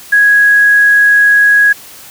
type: tone with quantisation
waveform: sine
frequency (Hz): 1661.2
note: G#6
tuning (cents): 0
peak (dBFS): -4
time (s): 0.12-1.73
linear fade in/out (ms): 10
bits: 5
effects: white hiss -34 dBFS RMS until 2.1 s